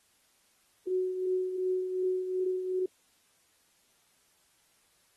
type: tone with tremolo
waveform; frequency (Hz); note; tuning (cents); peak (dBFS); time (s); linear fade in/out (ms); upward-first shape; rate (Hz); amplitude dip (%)
sine; 370; F#4; 0; -25; 0.87-2.86; 5; triangle; 2.7; 60
effects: white hiss -68 dBFS RMS until 5.16 s + AAC 32 kbps